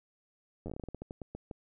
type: slowing click train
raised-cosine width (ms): 2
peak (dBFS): -27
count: 16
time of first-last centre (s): 0.66-1.512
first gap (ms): 10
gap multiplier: 1.22
effects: none